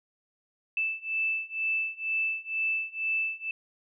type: beating tone pair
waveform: sine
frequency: 2637 / 2639.1 Hz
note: E7 / E7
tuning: 0 / +1 cents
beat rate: 2.1 Hz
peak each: -31 / -30 dBFS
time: 0.77-3.51 s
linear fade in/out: 2 ms
effects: none